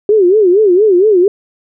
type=tone with vibrato; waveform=sine; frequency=392 Hz; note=G4; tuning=in tune; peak=-5 dBFS; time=0.09-1.28 s; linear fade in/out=2 ms; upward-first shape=sine; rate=4.3 Hz; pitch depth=200 cents each way; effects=none